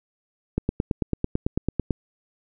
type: click train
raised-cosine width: 3 ms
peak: -9 dBFS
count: 13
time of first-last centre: 0.58-1.907 s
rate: 9.04 Hz
effects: none